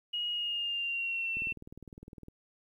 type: tone with pitch glide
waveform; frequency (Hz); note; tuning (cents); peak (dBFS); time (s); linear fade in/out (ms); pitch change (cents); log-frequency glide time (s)
sine; 2886 to 2693; F#7 to E7; -44 to +36; -31; 0.13-1.53; 10; -120; 0.31-1.34
type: click train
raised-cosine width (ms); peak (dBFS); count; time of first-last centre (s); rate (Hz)
3; -34; 19; 1.37-2.284; 19.7
effects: 11-bit